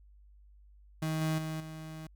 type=tone with level steps; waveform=35% pulse; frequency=157.9 Hz; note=D#3; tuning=26 cents sharp; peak=-29 / -27 / -33 / -40 dBFS; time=1.02-2.07 s; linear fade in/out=5 ms; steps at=1.21 / 1.38 / 1.6 s; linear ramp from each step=5 ms; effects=added 50 Hz sine -55 dBFS peak until 2.15 s